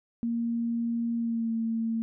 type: tone with pitch glide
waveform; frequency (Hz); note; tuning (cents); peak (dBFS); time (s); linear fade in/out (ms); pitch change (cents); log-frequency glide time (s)
sine; 233.1 to 226.6; A#3 to A#3; 0 to -49; -26; 0.23-2.02; 0; -49; 1.16-1.53
effects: none